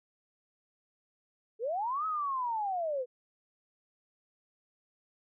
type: linear two-way sweep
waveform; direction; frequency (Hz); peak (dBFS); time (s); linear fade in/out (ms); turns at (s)
sine; up then down; 415.3 to 1295 to 479.2; -30; 1.59-3.06; 50; 2.06
effects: none